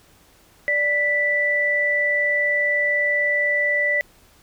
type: tone pair together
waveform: sine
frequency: 587 / 1974.4 Hz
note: D5 / B6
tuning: -1 / -1 cents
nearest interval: octave + major sixth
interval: 2100 cents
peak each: -25 / -18 dBFS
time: 0.68-4.01 s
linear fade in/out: 0 ms
effects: pink hiss -54 dBFS RMS until 4.42 s

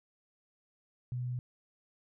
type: tone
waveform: sine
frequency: 124.1 Hz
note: B2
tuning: 9 cents sharp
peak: -33 dBFS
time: 1.12-1.39 s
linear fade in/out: 0 ms
effects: none

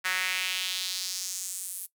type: tone with high-pass filter sweep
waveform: sawtooth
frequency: 185 Hz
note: F#3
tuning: in tune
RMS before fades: -32 dBFS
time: 0.04-1.87 s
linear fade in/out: 20 ms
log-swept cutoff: 1700 to 11000 Hz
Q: 2.2
effects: noise-tail reverb RT60 0.1 s tail -18 dB re dry

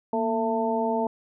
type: harmonic tone with a mistuned harmonic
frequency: 223.2 Hz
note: A3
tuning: 25 cents sharp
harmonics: 1 / 2 / 3 / 4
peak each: -28 / -28 / -28 / -28 dBFS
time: 0.13-1.07 s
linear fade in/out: 2 ms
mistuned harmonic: 1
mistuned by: +80 cents
effects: none

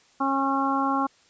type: harmonic tone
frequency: 272.5 Hz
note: C#4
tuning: 29 cents flat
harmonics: 1 / 2 / 3 / 4 / 5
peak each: -26 / -35 / -27 / -26 / -31 dBFS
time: 0.2-1.07 s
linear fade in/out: 10 ms
effects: white hiss -59 dBFS RMS until 1.29 s + resampled to 16000 Hz

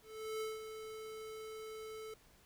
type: tone with ADSR envelope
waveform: square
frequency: 437 Hz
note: A4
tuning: 12 cents flat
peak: -38 dBFS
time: 0.02-2.14 s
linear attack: 390 ms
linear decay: 180 ms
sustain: -8 dB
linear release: 4 ms
effects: pink hiss -66 dBFS RMS until 2.45 s

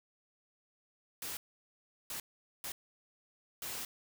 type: noise bursts at uneven times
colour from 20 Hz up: white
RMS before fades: -41 dBFS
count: 4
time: 1.22-1.37 / 2.1-2.2 / 2.64-2.72 / 3.62-3.85 s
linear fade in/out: 2 ms
effects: none

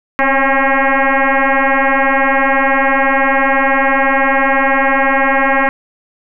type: tone with frequency modulation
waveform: sine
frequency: 535 Hz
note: C5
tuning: 38 cents sharp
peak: -9 dBFS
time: 0.19-5.69 s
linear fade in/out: 0 ms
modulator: 271 Hz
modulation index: 6
effects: none

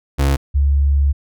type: tone pair in turn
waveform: 35% pulse / sine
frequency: 69 / 70.41 Hz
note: C#2 / C#2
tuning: -7 / +28 cents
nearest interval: unison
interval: 35 cents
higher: second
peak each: -11 dBFS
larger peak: neither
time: 0.18-0.37 / 0.54-1.13 s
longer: second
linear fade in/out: 20 ms
effects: none

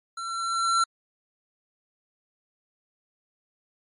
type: tone with level ramp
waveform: square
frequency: 1354 Hz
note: E6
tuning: 46 cents sharp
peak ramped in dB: -33 to -19 dBFS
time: 0.17-0.84 s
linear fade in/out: 5 ms
effects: MP3 48 kbps

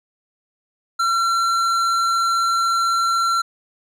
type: tone with hard clipping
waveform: sine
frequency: 1359 Hz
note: F6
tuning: 48 cents flat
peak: -18 dBFS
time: 0.99-3.42 s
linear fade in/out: 10 ms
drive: 11 dB
effects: none

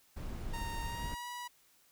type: noise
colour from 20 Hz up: brown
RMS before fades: -40 dBFS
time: 0.16-1.15 s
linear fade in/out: 10 ms
type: tone with pitch glide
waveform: sawtooth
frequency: 926 to 973.2 Hz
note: A#5 to B5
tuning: -12 to -26 cents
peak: -37 dBFS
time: 0.53-1.48 s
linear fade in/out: 10 ms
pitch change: +86 cents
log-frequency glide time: 0.84-1.27 s
effects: white hiss -67 dBFS RMS until 1.91 s

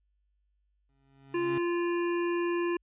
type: tone with exponential growth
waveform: 25% pulse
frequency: 136.7 Hz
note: C#3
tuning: 24 cents flat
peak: -31 dBFS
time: 0.89-1.58 s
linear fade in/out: 2 ms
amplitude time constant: 150 ms
type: harmonic tone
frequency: 346.2 Hz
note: F4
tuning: 15 cents flat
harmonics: 1 / 3 / 5 / 7 / 8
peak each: -27 / -37 / -41 / -44 / -45 dBFS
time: 1.34-2.77 s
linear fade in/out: 5 ms
effects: added 50 Hz sine -70 dBFS peak until 2.82 s + resampled to 8000 Hz

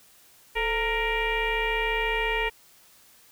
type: tone with frequency modulation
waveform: sine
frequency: 1396.9 Hz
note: F6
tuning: in tune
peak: -23 dBFS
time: 0.55-2.5 s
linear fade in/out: 20 ms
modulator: 478 Hz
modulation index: 2.7
effects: white hiss -56 dBFS RMS until 3.31 s

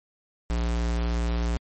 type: tone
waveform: square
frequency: 58.27 Hz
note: A#1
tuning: in tune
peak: -24 dBFS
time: 0.5-1.57 s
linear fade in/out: 0 ms
effects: MP3 32 kbps

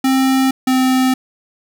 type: tone pair in turn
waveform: square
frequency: 264.4 / 258.8 Hz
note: C4 / C4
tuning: +18 / -19 cents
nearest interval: unison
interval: 37 cents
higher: first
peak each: -12 / -12 dBFS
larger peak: neither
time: 0.04-0.51 / 0.67-1.14 s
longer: neither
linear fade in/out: 5 ms
effects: none

